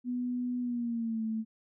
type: tone with pitch glide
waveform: sine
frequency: 246.9 to 221.2 Hz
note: B3 to A3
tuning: 0 to +9 cents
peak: -30 dBFS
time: 0.04-1.45 s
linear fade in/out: 50 ms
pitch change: -191 cents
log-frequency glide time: 0.6-1.23 s
effects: none